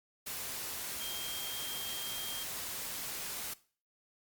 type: tone in noise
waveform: sine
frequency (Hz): 3205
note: G7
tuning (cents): +38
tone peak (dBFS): -40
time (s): 1-2.44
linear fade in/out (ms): 10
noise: white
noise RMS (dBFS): -40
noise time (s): 0.26-3.54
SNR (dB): -3
effects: noise-tail reverb RT60 0.4 s tail -18 dB re dry + Opus 48 kbps